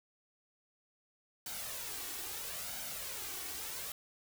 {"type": "noise with flanger", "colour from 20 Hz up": "white", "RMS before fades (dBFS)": -42, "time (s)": [1.46, 3.92], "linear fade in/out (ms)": 2, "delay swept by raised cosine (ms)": [1.3, 2.7], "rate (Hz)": 0.76, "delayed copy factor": 0.55, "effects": []}